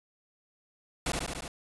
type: noise with echo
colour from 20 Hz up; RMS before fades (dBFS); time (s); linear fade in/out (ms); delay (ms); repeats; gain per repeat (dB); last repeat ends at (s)
pink; -30; 1.06-1.12; 2; 72; 5; -2; 1.48
effects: resampled to 24000 Hz